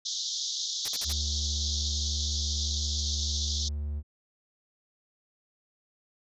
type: band-pass noise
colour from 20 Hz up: pink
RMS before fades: -33 dBFS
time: 0.05-3.69 s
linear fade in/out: 10 ms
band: 3400 to 6700 Hz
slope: 96 dB/octave
type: noise bursts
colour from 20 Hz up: white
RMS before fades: -36 dBFS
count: 4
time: 0.85-1.126 s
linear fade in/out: 2 ms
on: 33 ms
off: 48 ms
type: tone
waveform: triangle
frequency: 73.42 Hz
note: D2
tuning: in tune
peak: -28 dBFS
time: 1.04-4.03 s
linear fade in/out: 50 ms
effects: resampled to 32000 Hz

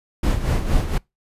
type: noise with tremolo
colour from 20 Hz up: brown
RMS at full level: -17 dBFS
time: 0.23-0.98 s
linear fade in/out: 5 ms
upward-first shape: sine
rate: 4.3 Hz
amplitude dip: 65%
effects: noise-tail reverb RT60 0.2 s tail -25 dB re dry + resampled to 32000 Hz

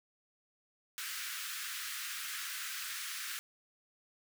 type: high-pass noise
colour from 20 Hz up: pink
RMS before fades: -41 dBFS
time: 0.98-3.39 s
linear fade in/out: 0 ms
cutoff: 1300 Hz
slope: 48 dB/octave
effects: none

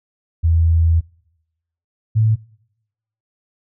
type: tone pair in turn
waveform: sine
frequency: 82.41 / 110 Hz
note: E2 / A2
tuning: 0 / 0 cents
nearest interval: perfect fourth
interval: 500 cents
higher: second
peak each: -11 dBFS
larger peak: neither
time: 0.43-1.01 / 2.15-2.36 s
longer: first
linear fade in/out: 20 ms
effects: noise-tail reverb RT60 0.9 s tail -26 dB re dry

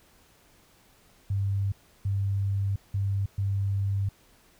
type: tone bursts at uneven times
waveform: sine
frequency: 98.8 Hz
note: G2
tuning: 14 cents sharp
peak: -24 dBFS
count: 4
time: 1.3-1.72 / 2.05-2.76 / 2.94-3.26 / 3.38-4.09 s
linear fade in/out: 5 ms
effects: pink hiss -60 dBFS RMS until 4.59 s

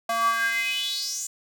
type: tone with high-pass filter sweep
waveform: square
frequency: 229 Hz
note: A#3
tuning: 31 cents flat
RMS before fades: -26 dBFS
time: 0.09-1.27 s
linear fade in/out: 5 ms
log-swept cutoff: 820 to 7400 Hz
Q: 6.7
effects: none

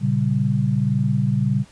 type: chord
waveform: sine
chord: G diminished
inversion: first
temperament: equal with one note detuned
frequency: 116.88 / 138.59 / 196 Hz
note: Bb2 / Db3 / G3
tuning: +5 / 0 / 0 cents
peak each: -22 / -20 / -22 dBFS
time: 0-1.65 s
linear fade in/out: 50 ms
effects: pink hiss -51 dBFS RMS until 1.71 s + resampled to 22050 Hz

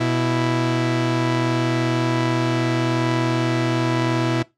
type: tone pair together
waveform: sawtooth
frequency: 123.46 / 329.6 Hz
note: B2 / E4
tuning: 0 / 0 cents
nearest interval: octave + perfect fourth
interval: 1700 cents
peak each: -17 dBFS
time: 0-4.43 s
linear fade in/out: 10 ms
effects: noise-tail reverb RT60 0.2 s tail -20 dB re dry + low-pass 5000 Hz 12 dB/octave

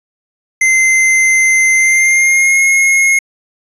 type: tone with pitch glide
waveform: square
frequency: 2074 to 2158 Hz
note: C7 to C#7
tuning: -16 to -47 cents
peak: -8 dBFS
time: 0.61-3.19 s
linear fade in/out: 5 ms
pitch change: +69 cents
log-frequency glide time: 1.75-2.61 s
effects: resampled to 24000 Hz

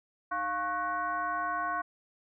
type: tone with frequency modulation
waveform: sine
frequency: 1099 Hz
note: C#6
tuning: 15 cents flat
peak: -29 dBFS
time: 0.31-1.82 s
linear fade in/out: 10 ms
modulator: 394 Hz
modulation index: 1.1
effects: none

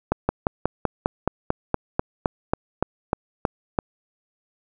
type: slowing click train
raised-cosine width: 1 ms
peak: -5 dBFS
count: 16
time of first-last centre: 0.12-3.788 s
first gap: 170 ms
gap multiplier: 1.05
effects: none

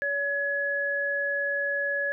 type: tone pair together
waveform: sine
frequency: 567 / 1689.8 Hz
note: C#5 / G#6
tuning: +39 / +30 cents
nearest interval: octave + perfect fifth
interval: 1891 cents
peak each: -31 / -26 dBFS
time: 0.02-2.12 s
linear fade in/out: 0 ms
effects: none

